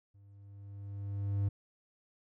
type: tone with level ramp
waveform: triangle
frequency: 100 Hz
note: G2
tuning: 35 cents sharp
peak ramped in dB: -55 to -25 dBFS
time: 0.14-1.49 s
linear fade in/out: 10 ms
effects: none